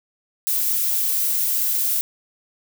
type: noise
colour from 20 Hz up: violet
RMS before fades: -21 dBFS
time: 0.47-2.01 s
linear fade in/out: 0 ms
effects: none